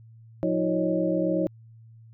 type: tone cluster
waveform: sine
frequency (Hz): 178.1 / 317.3 / 358.9 / 550 / 618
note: F3 / D#4 / F4 / C#5 / D#5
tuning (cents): +34 / +34 / +47 / -14 / -12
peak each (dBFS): -29 / -26 / -32 / -27 / -32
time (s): 0.43-1.47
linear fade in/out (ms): 0
effects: added 113 Hz sine -47 dBFS peak until 2.13 s